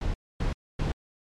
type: noise bursts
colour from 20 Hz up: brown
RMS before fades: -27 dBFS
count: 3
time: 0.01-0.92 s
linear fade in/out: 5 ms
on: 130 ms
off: 260 ms
effects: low-pass 6000 Hz 12 dB/octave + MP3 64 kbps